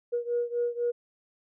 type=beating tone pair; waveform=sine; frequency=477.4 / 481.4 Hz; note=A#4 / B4; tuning=+41 / -44 cents; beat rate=4 Hz; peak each=-28 / -30 dBFS; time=0.12-0.92 s; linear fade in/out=20 ms; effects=tanh soft clip ceiling -19 dBFS